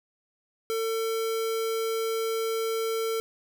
square tone, 450 Hz, A4, 39 cents sharp, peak -27 dBFS, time 0.7-3.2 s, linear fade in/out 0 ms, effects none

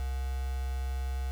sine tone with quantisation, 65.41 Hz, C2, in tune, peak -30 dBFS, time 0-1.31 s, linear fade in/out 0 ms, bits 7, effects none

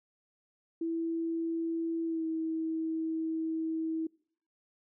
sine tone with pitch glide, 330.1 to 322 Hz, E4 to E4, +2 to -41 cents, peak -30 dBFS, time 0.81-4.07 s, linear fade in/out 5 ms, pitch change -43 cents, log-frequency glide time 2.05-2.25 s, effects noise-tail reverb RT60 0.6 s tail -26 dB re dry

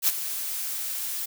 blue noise with ADSR envelope, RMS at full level -19 dBFS, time 0.02-1.26 s, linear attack 58 ms, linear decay 29 ms, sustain -12 dB, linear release 11 ms, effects none

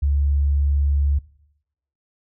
sine tone, 71.1 Hz, C#2, 45 cents sharp, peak -16 dBFS, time 0.02-1.19 s, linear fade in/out 10 ms, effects noise-tail reverb RT60 0.8 s tail -20 dB re dry

